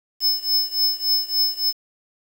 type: tone with tremolo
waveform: square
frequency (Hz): 5220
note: E8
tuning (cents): -18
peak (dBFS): -15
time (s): 0.2-1.73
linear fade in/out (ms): 50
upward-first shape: triangle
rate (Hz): 3.5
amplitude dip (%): 95
effects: 7-bit